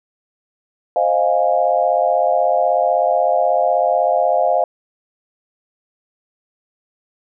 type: chord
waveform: sine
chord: F minor seventh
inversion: second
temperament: equal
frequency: 523.3 / 622.3 / 698.5 / 830.6 Hz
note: C5 / Eb5 / F5 / Ab5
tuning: 0 / 0 / 0 / 0 cents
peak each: -20 / -18 / -16 / -22 dBFS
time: 0.96-4.64 s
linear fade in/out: 2 ms
effects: none